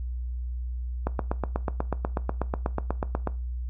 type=click train; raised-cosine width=1 ms; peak=-12 dBFS; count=19; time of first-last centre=1.07-3.273 s; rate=8.17 Hz; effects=noise-tail reverb RT60 0.3 s tail -18 dB re dry + added 61 Hz sine -29 dBFS peak until 3.69 s